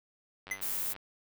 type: click train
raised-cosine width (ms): 0.3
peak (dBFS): -30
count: 49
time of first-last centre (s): 0.47-0.963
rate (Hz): 97.3
type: tone with exponential decay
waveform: square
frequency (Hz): 2036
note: C7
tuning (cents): -48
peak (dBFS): -29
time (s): 0.51-0.62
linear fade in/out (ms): 5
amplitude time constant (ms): 23
type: noise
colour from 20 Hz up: violet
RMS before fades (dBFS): -34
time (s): 0.61-0.94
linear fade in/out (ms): 20
effects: none